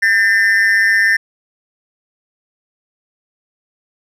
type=tone with amplitude modulation; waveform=triangle; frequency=1808 Hz; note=A6; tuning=47 cents sharp; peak=-4 dBFS; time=0.02-1.17 s; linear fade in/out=10 ms; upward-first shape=sine; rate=207 Hz; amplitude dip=90%; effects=none